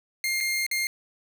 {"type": "tone with dropouts", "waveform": "sawtooth", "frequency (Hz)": 2118, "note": "C7", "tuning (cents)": 21, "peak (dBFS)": -21, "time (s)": [0.24, 0.87], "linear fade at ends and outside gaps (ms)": 1, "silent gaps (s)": [[0.404, 0.408], [0.665, 0.713]], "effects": []}